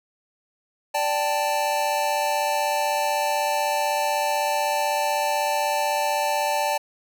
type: chord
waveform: square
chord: D suspended fourth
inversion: none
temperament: equal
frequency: 587.3 / 784 / 880 Hz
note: D5 / G5 / A5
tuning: 0 / 0 / 0 cents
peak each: -27 / -28 / -25 dBFS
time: 0.94-6.78 s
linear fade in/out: 10 ms
effects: none